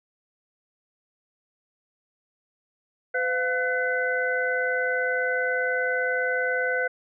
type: tone cluster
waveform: sine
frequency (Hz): 507 / 700 / 1505 / 2031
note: B4 / F5 / F#6 / B6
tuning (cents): +45 / +4 / +29 / +48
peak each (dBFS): -27 / -33 / -25 / -33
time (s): 3.14-6.88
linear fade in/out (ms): 10
effects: none